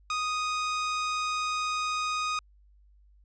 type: tone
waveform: sawtooth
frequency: 1244.5 Hz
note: D#6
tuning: in tune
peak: -24 dBFS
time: 0.1-2.39 s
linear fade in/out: 2 ms
effects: added 50 Hz sine -56 dBFS peak until 3.24 s + resampled to 16000 Hz